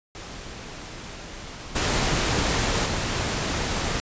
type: noise with level steps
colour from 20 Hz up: pink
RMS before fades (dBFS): -38 / -23 / -26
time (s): 0.15-4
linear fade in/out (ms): 0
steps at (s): 1.75 / 2.85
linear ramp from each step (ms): 10
effects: resampled to 16000 Hz